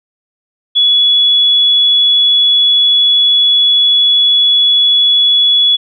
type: tone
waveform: sine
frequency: 3393 Hz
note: G#7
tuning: 36 cents sharp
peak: -6 dBFS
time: 0.75-5.77 s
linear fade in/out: 20 ms
effects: none